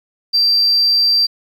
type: tone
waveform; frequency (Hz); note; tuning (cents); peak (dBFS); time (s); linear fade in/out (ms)
sine; 4699; D8; 0; -9; 0.33-1.27; 20
effects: tanh soft clip ceiling -7 dBFS + 8-bit